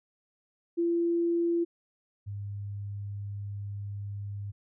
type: tone pair in turn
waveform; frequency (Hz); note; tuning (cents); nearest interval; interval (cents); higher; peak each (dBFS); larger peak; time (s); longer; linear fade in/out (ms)
sine; 340.4 / 101.2; F4 / G#2; -44 / -44; octave + major sixth; 2100; first; -24 / -34; first; 0.77-1.65 / 2.26-4.52; second; 20
effects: none